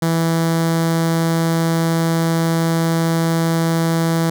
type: tone with notch filter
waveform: sawtooth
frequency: 164.81 Hz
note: E3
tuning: in tune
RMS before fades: -17 dBFS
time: 0.02-4.3 s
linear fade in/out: 5 ms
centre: 2600 Hz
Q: 2
effects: none